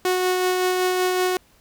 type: tone with tremolo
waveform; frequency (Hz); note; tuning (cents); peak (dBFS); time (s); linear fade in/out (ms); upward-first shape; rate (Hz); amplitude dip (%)
sawtooth; 366.8; F#4; -15; -14; 0.05-1.37; 2; sine; 5.3; 25
effects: pink hiss -57 dBFS RMS until 1.6 s